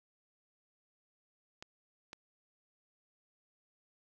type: clicks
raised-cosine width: 0.2 ms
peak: -28 dBFS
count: 2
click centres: 1.625 / 2.131 s
effects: none